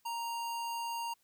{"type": "tone", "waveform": "square", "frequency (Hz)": 932.3, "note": "A#5", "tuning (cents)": 0, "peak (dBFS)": -36, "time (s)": [0.05, 1.14], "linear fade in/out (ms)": 10, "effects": ["white hiss -73 dBFS RMS until 1.23 s"]}